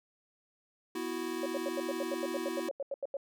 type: chord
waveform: square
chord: B suspended fourth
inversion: none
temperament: equal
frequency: 246.9 / 329.6 / 370 Hz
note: B3 / E4 / F#4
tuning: 0 / 0 / 0 cents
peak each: -43 / -38 / -39 dBFS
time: 0.95-2.69 s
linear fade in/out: 5 ms
type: tone bursts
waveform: sine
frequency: 554.4 Hz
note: C#5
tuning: in tune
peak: -32 dBFS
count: 16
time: 1.43-3.169 s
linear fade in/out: 2 ms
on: 29 ms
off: 85 ms
effects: none